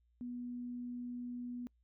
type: tone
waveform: sine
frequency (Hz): 244.3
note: B3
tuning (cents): -19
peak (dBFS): -40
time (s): 0.21-1.67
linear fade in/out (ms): 0
effects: noise-tail reverb RT60 0.1 s tail -26 dB re dry + added 59 Hz sine -70 dBFS peak until 1.83 s